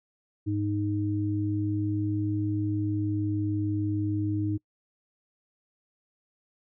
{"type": "tone pair together", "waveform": "sine", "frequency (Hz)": [103.45, 310], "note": ["G#2", "D#4"], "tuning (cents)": [-6, -6], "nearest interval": "octave + perfect fifth", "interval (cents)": 1900, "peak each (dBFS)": [-28, -28], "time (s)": [0.46, 4.58], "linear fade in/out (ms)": 20, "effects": ["noise-tail reverb RT60 0.1 s tail -25 dB re dry"]}